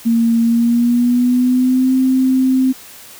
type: tone with pitch glide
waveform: sine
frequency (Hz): 230.6 to 260.3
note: A#3 to C4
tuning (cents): -19 to -9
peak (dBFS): -10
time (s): 0.05-2.73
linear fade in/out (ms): 20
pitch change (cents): +210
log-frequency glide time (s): 0.43-1.93
effects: white hiss -38 dBFS RMS until 3.19 s